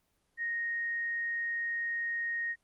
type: tone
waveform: sine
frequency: 1864.7 Hz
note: A#6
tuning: in tune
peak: -31 dBFS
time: 0.37-2.56 s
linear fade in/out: 50 ms
effects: pink hiss -75 dBFS RMS until 2.63 s + Opus 24 kbps